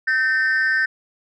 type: tone pair together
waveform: sine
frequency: 1547 / 1809.5 Hz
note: G6 / A6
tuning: -23 / +48 cents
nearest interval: minor third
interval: 271 cents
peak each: -17 dBFS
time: 0.07-0.86 s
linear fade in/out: 10 ms
effects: tanh soft clip ceiling -13 dBFS